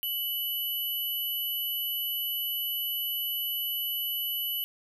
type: tone pair together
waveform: sine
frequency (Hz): 2980 / 11800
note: F#7 / F#9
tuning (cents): +12 / -6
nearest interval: 2 octaves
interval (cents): 2382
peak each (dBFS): -32 / -31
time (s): 0.03-4.64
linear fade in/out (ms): 0
effects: none

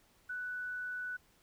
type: tone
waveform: sine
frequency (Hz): 1486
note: F#6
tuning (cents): +7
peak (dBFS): -37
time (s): 0.29-1.17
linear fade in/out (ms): 10
effects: pink hiss -68 dBFS RMS until 1.42 s

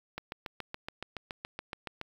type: click train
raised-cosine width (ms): 0.3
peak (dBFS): -21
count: 14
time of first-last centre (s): 0.18-2.014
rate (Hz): 7.09
effects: 8-bit

